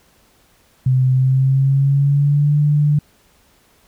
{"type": "tone with pitch glide", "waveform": "sine", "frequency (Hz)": [129.3, 147.67], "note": ["C3", "D3"], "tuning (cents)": [-20, 10], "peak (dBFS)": -11, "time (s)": [0.86, 2.99], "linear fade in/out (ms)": 5, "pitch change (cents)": 230, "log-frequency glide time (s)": [1.12, 2.57], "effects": ["pink hiss -55 dBFS RMS until 3.87 s"]}